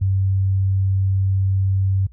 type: tone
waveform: sine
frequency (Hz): 96.2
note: G2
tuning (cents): -32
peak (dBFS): -15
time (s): 0.01-2.07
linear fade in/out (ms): 10
effects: added 60 Hz sine -42 dBFS peak until 2.12 s